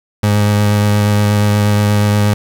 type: tone with vibrato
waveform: 30% pulse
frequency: 103.8 Hz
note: G#2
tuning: in tune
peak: -7 dBFS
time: 0.23-2.34 s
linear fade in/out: 5 ms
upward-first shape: triangle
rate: 8.4 Hz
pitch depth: 16 cents each way
effects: 7-bit